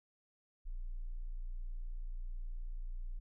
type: tone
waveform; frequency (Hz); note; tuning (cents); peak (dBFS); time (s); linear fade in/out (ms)
sine; 29.31; A#0; +10; -38; 0.65-3.2; 20
effects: none